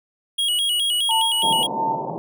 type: tone with vibrato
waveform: square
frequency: 3098 Hz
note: G7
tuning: 21 cents flat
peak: -19 dBFS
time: 0.38-1.67 s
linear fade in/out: 10 ms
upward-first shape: square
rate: 4.8 Hz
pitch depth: 100 cents each way
type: tone with tremolo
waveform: sine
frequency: 899 Hz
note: A5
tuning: 37 cents sharp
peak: -18 dBFS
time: 1.09-2.1 s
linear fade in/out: 2 ms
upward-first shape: sine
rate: 2.9 Hz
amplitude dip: 80%
type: band-pass noise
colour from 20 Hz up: white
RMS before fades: -29 dBFS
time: 1.43-2.18 s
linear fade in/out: 0 ms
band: 130 to 970 Hz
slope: 96 dB/octave
effects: none